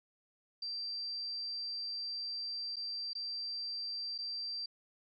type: tone with dropouts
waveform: sine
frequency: 4699 Hz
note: D8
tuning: in tune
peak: -37 dBFS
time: 0.62-4.66 s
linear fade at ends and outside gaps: 5 ms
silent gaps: 2.759-2.766 / 3.133-3.151 / 4.18-4.186 s
effects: none